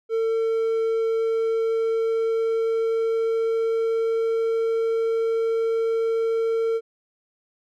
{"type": "tone with pitch glide", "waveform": "triangle", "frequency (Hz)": [450.5, 453.4], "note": ["A4", "A#4"], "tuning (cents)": [41, -48], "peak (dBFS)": -18, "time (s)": [0.09, 6.81], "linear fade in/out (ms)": 50, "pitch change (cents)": 11, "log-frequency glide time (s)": [0.82, 4.55], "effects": []}